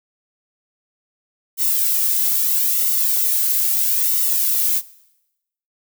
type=noise with flanger; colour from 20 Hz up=violet; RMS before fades=-18 dBFS; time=1.57-4.82 s; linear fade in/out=50 ms; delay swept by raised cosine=1.2 to 2.14 ms; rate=0.77 Hz; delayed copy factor=-0.7; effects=noise-tail reverb RT60 0.9 s tail -20 dB re dry